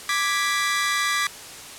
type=chord; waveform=sawtooth; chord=G# diminished; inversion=second; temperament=equal; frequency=1174.7 / 1661.2 / 1975.5 Hz; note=D6 / G#6 / B6; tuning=0 / 0 / 0 cents; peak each=-21 / -24 / -21 dBFS; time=0.09-1.27 s; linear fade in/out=2 ms; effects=white hiss -39 dBFS RMS until 1.78 s + low-pass 10000 Hz 12 dB/octave